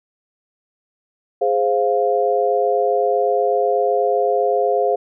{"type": "chord", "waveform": "sine", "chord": "F minor", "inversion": "first", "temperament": "equal", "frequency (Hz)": [415.3, 523.3, 698.5], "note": ["Ab4", "C5", "F5"], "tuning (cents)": [0, 0, 0], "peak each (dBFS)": -19, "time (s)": [1.41, 4.96], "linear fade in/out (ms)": 10, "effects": []}